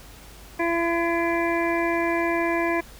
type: harmonic tone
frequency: 337.8 Hz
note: E4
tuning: 42 cents sharp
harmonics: 1 / 2 / 3 / 5 / 6 / 7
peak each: -24 / -27 / -29 / -31 / -32 / -32 dBFS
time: 0.59-2.81 s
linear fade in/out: 10 ms
effects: added 50 Hz sine -47 dBFS peak until 2.99 s + pink hiss -47 dBFS RMS until 2.99 s